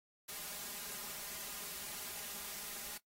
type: noise with comb filter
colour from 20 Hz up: white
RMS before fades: -45 dBFS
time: 0.28-2.98 s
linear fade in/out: 10 ms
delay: 4.9 ms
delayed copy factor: +0.75
effects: noise-tail reverb RT60 0.1 s tail -19 dB re dry + AAC 48 kbps